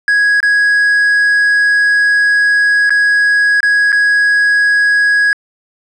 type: tone with dropouts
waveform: triangle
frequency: 1661.2 Hz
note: G#6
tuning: in tune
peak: -6 dBFS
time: 0.08-5.33 s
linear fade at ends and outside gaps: 1 ms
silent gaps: 0.404-0.429 / 2.895-2.905 / 3.605-3.63 / 3.92-3.927 s
effects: resampled to 22050 Hz